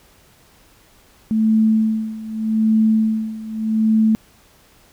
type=tone with tremolo; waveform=sine; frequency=219.5 Hz; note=A3; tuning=4 cents flat; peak=-11 dBFS; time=1.31-4.15 s; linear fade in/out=0 ms; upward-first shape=sine; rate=0.83 Hz; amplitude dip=85%; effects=pink hiss -52 dBFS RMS until 4.92 s